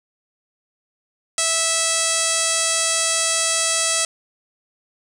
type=tone with low-pass filter; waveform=5% pulse; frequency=655 Hz; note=E5; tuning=11 cents flat; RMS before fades=-20 dBFS; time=1.38-4.05 s; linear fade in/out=2 ms; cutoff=8900 Hz; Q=3.2; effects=7-bit